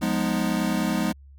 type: chord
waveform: square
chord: F half-diminished seventh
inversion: none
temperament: equal with one note detuned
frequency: 177.97 / 207.7 / 246.9 / 311.1 Hz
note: F3 / Ab3 / Cb4 / Eb4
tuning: +33 / 0 / 0 / 0 cents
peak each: -29 / -27 / -29 / -30 dBFS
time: 0.01-1.13 s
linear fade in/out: 20 ms
effects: added 69 Hz sine -45 dBFS peak until 1.38 s